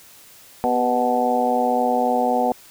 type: harmonic tone with a mistuned harmonic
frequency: 123.8 Hz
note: B2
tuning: 5 cents sharp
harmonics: 2 / 3 / 4 / 5 / 6 / 7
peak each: -24 / -32 / -23 / -27 / -20 / -26 dBFS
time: 0.64-2.52 s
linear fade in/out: 0 ms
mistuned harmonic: 3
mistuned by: +86 cents
effects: white hiss -47 dBFS RMS until 2.7 s